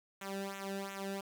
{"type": "tone with flanger", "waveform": "sawtooth", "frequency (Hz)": 196, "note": "G3", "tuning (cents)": 0, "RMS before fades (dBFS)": -41, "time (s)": [0.21, 1.21], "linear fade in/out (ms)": 5, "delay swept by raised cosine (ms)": [0.2, 0.96], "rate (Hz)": 2.8, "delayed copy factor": -0.9, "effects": ["10-bit"]}